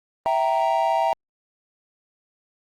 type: chord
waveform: triangle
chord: E diminished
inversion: none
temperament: equal with one note detuned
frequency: 659.3 / 777.7 / 932.3 Hz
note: E5 / G5 / Bb5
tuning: 0 / -14 / 0 cents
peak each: -21 dBFS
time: 0.26-1.13 s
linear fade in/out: 0 ms
effects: Opus 32 kbps